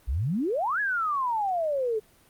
sine exponential two-way sweep, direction up then down, 54 to 1717 to 419.5 Hz, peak -24 dBFS, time 0.07-2 s, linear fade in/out 20 ms, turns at 0.8 s, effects pink hiss -59 dBFS RMS until 2.29 s + Opus 32 kbps

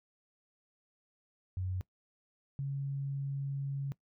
sine tone pair in turn, 92.5 / 138.59 Hz, F#2 / C#3, 0 / 0 cents, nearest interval perfect fifth, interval 700 cents, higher second, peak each -33 / -33 dBFS, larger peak neither, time 1.57-1.81 / 2.59-3.92 s, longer second, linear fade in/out 0 ms, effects noise-tail reverb RT60 0.1 s tail -20 dB re dry

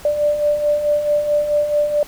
sine beating tone pair, 587.3 / 591.9 Hz, D5 / D5, 0 / +13 cents, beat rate 4.6 Hz, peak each -23 / -15 dBFS, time 0.05-2.03 s, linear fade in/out 2 ms, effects pink hiss -40 dBFS RMS until 2.07 s

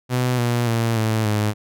sawtooth tone with pitch steps, 125.3 / 120.13 / 115.17 / 110.41 / 105.85 Hz, B2 / B2 / A#2 / A2 / G#2, +25 / -47 / -20 / +6 / +33 cents, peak -14 dBFS, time 0.09-1.54 s, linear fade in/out 50 ms, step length 290 ms, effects none

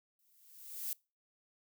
violet noise with exponential growth, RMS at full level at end -36 dBFS, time 0.19-0.93 s, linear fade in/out 2 ms, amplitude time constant 160 ms, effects noise-tail reverb RT60 0.3 s tail -25 dB re dry

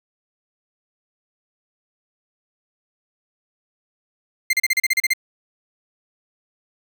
40% pulse tone bursts, 2093 Hz, C7, in tune, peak -14 dBFS, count 10, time 4.5-5.135 s, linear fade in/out 5 ms, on 32 ms, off 35 ms, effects none

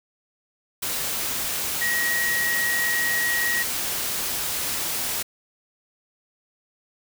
sine tone in noise, 1900 Hz, A#6, 33 cents sharp, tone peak -22 dBFS, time 1.81-3.63 s, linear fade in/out 10 ms, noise white, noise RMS -27 dBFS, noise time 0.82-5.23 s, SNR +2 dB, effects none

